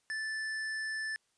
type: tone with tanh clipping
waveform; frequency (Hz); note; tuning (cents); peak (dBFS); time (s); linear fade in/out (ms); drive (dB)
sine; 1755; A6; -5; -36; 0.1-1.16; 0; 14
effects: white hiss -75 dBFS RMS until 1.37 s + resampled to 22050 Hz